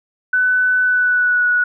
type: tone with pitch glide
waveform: sine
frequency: 1500 to 1465.7 Hz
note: F#6 to F#6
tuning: +23 to -17 cents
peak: -12 dBFS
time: 0.33-1.64 s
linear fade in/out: 5 ms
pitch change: -40 cents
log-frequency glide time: 0.83-1.46 s
effects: none